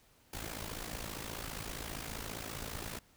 pink noise with amplitude modulation, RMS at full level -39 dBFS, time 0.33-2.99 s, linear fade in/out 5 ms, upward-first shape sine, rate 55 Hz, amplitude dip 75%, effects pink hiss -66 dBFS RMS until 3.16 s

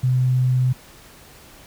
sine tone, 127.4 Hz, C3, 46 cents flat, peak -15 dBFS, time 0.03-0.73 s, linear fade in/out 10 ms, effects pink hiss -46 dBFS RMS until 1.66 s

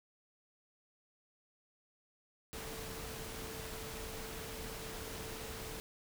sine tone in noise, 444.1 Hz, A4, 16 cents sharp, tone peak -50 dBFS, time 2.53-5.8 s, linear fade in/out 0 ms, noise pink, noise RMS -45 dBFS, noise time 2.53-5.8 s, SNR -8 dB, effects none

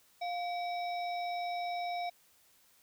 harmonic tone with a mistuned harmonic, 763 Hz, G5, 47 cents flat, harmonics 1 / 3 / 5 / 7, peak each -34 / -44 / -48 / -51 dBFS, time 0.21-2.1 s, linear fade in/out 10 ms, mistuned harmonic 1, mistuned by -140 cents, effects white hiss -66 dBFS RMS until 2.82 s

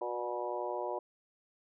harmonic tone with a mistuned harmonic, 121.6 Hz, B2, 26 cents flat, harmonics 3 / 4 / 5 / 6 / 7 / 8, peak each -40 / -41 / -39 / -43 / -43 / -41 dBFS, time 0.01-0.99 s, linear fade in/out 5 ms, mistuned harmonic 5, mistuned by -29 cents, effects none

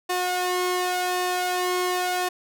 sawtooth tone with flanger, 362 Hz, F#4, 38 cents flat, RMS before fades -25 dBFS, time 0.09-2.29 s, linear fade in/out 10 ms, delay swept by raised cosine 1.1 to 1.85 ms, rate 0.89 Hz, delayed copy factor +0.65, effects none

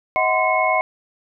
sine tone cluster, 634 / 743 / 1033 / 2184 Hz, D#5 / F#5 / C6 / C#7, +32 / +7 / -22 / -26 cents, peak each -21 dBFS, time 0.16-0.81 s, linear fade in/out 0 ms, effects none

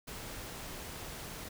pink noise, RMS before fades -44 dBFS, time 0.07-1.49 s, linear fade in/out 10 ms, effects none

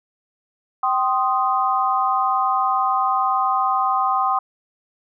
sine chord, C minor, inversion second, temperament equal with one note detuned, 773.6 / 1046.5 / 1244.5 Hz, G5 / C6 / Eb6, -23 / 0 / 0 cents, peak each -21 dBFS, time 0.83-4.39 s, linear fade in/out 5 ms, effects none

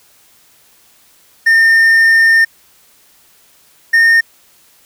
triangle tone pair in turn, 1814 / 1829.8 Hz, A#6 / A#6, -48 / -33 cents, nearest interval unison, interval 15 cents, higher second, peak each -4 / -4 dBFS, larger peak neither, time 1.46-2.45 / 3.93-4.21 s, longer first, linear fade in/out 10 ms, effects white hiss -49 dBFS RMS until 4.85 s

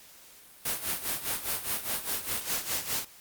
white noise with tremolo, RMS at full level -29 dBFS, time 0.65-3.05 s, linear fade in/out 5 ms, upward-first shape sine, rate 4.9 Hz, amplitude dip 75%, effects white hiss -53 dBFS RMS until 3.2 s + Opus 48 kbps

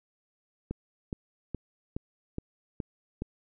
click train, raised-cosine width 3 ms, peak -20 dBFS, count 7, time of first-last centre 0.71-3.22 s, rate 2.39 Hz, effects none

